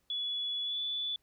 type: tone with pitch glide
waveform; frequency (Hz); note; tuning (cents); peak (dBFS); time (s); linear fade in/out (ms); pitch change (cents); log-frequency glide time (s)
sine; 3408 to 3464; G#7 to A7; +44 to -28; -32; 0.1-1.16; 2; +28; 0.63-0.8
effects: pink hiss -75 dBFS RMS until 1.22 s